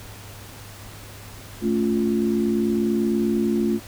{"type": "chord", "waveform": "sine", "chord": "A augmented", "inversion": "none", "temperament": "equal with one note detuned", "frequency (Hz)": [220, 280.4, 349.2], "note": ["A3", "C#4", "E#4"], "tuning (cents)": [0, 20, 0], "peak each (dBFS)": [-21, -27, -23], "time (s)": [1.61, 3.8], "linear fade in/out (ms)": 50, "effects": ["added 102 Hz sine -42 dBFS peak until 3.87 s", "pink hiss -42 dBFS RMS until 3.87 s"]}